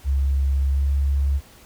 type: tone with pitch glide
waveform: sine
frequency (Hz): 68.4 to 69.52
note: C#2 to C#2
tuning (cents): -23 to +6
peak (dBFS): -17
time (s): 0.04-1.41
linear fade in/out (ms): 50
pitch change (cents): +29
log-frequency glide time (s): 0.71-0.84
effects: pink hiss -49 dBFS RMS until 1.65 s